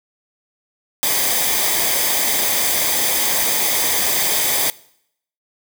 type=noise with comb filter; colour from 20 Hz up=white; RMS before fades=-18 dBFS; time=1.03-4.7 s; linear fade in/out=0 ms; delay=0.72 ms; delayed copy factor=-0.6; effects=noise-tail reverb RT60 0.7 s tail -21 dB re dry